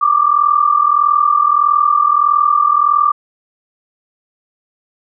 sine tone pair together, 1158.4 / 1200 Hz, D6 / D6, -24 / +37 cents, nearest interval minor second, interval 61 cents, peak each -12 dBFS, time 0.01-3.12 s, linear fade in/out 10 ms, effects none

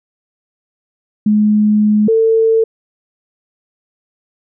sine tone pair in turn, 211.1 / 448.1 Hz, G#3 / A4, +29 / +32 cents, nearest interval octave + minor second, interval 1303 cents, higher second, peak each -8 dBFS, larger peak neither, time 1.26-2.08 / 2.08-2.64 s, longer first, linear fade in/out 5 ms, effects none

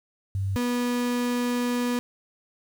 sine / 35% pulse tone pair in turn, 97.1 / 244 Hz, G2 / B3, -16 / -21 cents, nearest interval octave + major third, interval 1595 cents, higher second, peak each -24 / -22 dBFS, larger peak second, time 0.35-0.56 / 0.56-1.99 s, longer second, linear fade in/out 0 ms, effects 9-bit

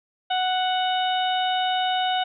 harmonic tone, 740 Hz, F#5, in tune, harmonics 1 / 2 / 3 / 4 / 5, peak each -22 / -31 / -38 / -29 / -31 dBFS, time 0.3-2.24 s, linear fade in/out 10 ms, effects none

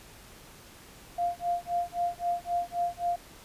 sine tone with tremolo, 698.5 Hz, F5, in tune, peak -24 dBFS, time 1.18-3.16 s, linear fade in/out 5 ms, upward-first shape sine, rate 3.8 Hz, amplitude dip 100%, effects pink hiss -51 dBFS RMS until 3.44 s + resampled to 32000 Hz

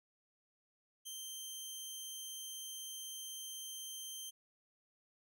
15% pulse tone, 3136 Hz, G7, in tune, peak -37 dBFS, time 1.05-4.31 s, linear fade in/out 20 ms, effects none

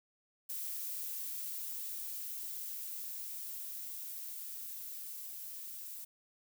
violet noise with level ramp, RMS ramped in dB -40 to -46 dBFS, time 0.49-6.05 s, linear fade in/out 10 ms, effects none

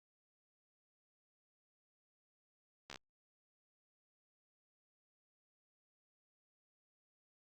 slowing click train, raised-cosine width 0.2 ms, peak -29 dBFS, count 5, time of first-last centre 2.9-2.959 s, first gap 14 ms, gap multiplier 1.03, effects Opus 48 kbps

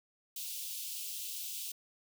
white high-pass noise, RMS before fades -41 dBFS, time 0.36-1.72 s, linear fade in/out 5 ms, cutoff 2700 Hz, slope 48 dB/octave, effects none

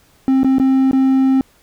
triangle tone with dropouts, 265.1 Hz, C4, 23 cents sharp, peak -8 dBFS, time 0.28-1.41 s, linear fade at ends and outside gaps 1 ms, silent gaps 0.433-0.445 / 0.584-0.598 / 0.912-0.931 s, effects pink hiss -53 dBFS RMS until 1.62 s

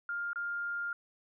sine tone with dropouts, 1404 Hz, F6, 9 cents sharp, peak -33 dBFS, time 0.09-0.93 s, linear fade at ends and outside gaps 2 ms, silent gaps 0.332-0.358 s, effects none

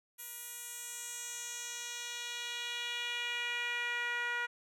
10% pulse tone with band-pass filter sweep, 480.1 Hz, B4, 49 cents flat, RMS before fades -39 dBFS, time 0.18-4.47 s, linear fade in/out 20 ms, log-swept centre 12000 to 1600 Hz, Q 1.8, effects none

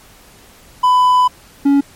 triangle tone pair in turn, 1000 / 280.6 Hz, B5 / C#4, +21 / +21 cents, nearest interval octave + minor seventh, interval 2200 cents, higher first, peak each -6 dBFS, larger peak neither, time 0.83-1.28 / 1.65-1.81 s, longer first, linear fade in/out 10 ms, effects pink hiss -44 dBFS RMS until 1.95 s + MP3 64 kbps

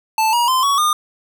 square tone with pitch steps, 880 / 954.1 / 1034.5 / 1121.6 / 1216.1 Hz, A5 / A#5 / C6 / C#6 / D#6, 0 / +40 / -20 / +20 / -40 cents, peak -14 dBFS, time 0.18-0.93 s, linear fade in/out 2 ms, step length 150 ms, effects none

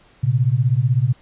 sine beating tone pair, 117.1 / 133.1 Hz, A#2 / C3, +8 / +30 cents, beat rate 16 Hz, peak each -17 dBFS, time 0.23-1.13 s, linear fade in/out 10 ms, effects pink hiss -53 dBFS RMS until 1.21 s + resampled to 8000 Hz

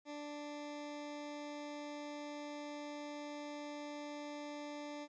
20% pulse tone, 293.7 Hz, D4, in tune, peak -39 dBFS, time 0.05-5.08 s, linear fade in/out 50 ms, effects resampled to 16000 Hz + 13-bit

